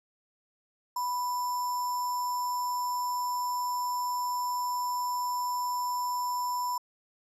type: tone with sample-and-hold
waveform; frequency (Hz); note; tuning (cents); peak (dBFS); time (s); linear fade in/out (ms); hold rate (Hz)
sine; 987.8; B5; 0; -28; 0.96-6.78; 5; 6300
effects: resampled to 32000 Hz

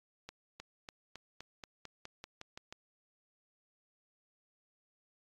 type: accelerating click train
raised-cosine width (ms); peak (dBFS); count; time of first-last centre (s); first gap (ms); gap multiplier
0.2; -28; 12; 0.29-2.725; 310; 0.93
effects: AAC 32 kbps

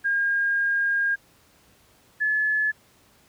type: tone pair in turn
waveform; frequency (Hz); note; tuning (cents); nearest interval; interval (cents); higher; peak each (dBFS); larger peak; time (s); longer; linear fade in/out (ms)
sine; 1618 / 1718.6; G#6 / A6; -46 / -41; minor second; 105; second; -20; neither; 0.04-1.16 / 2.2-2.72; first; 20
effects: pink hiss -58 dBFS RMS until 3.28 s + high-pass 60 Hz 12 dB/octave

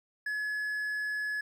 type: tone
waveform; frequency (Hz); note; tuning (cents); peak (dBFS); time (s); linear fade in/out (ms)
triangle; 1700; G#6; +40; -29; 0.26-1.41; 5
effects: 11-bit

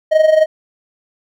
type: tone with amplitude modulation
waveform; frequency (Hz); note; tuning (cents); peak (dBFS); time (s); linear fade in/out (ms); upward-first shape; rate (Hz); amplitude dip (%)
triangle; 626; D#5; +10; -3; 0.11-0.46; 20; sine; 23.2; 70
effects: none

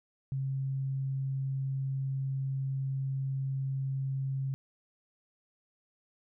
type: tone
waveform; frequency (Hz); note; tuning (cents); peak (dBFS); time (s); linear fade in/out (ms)
sine; 134.8; C#3; -48; -30; 0.32-4.54; 0
effects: none

